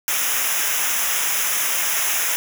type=noise with comb filter; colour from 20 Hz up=white; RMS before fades=-21 dBFS; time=0.08-2.36 s; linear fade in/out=0 ms; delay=0.23 ms; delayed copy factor=-0.85; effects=none